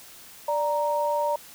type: tone pair together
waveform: sine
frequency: 587.8 / 933 Hz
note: D5 / A#5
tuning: +1 / +1 cents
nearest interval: minor sixth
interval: 800 cents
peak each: -25 dBFS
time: 0.48-1.36 s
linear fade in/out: 5 ms
effects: white hiss -47 dBFS RMS until 1.54 s